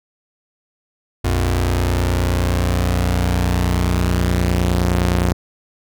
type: tone pair together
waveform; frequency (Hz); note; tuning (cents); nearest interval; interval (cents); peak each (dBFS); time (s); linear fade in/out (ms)
sawtooth; 59.69 / 89.6; A#1 / F2; +42 / +45; perfect fifth; 703; -14; 1.24-5.33; 10
effects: none